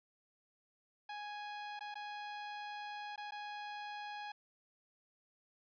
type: tone with dropouts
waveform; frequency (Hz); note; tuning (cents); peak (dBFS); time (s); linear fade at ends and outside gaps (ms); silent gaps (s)
sawtooth; 830.6; G#5; 0; -39; 1.09-4.32; 5; 1.793-1.807 / 1.943-1.954 / 3.16-3.177 / 3.309-3.32
effects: resampled to 11025 Hz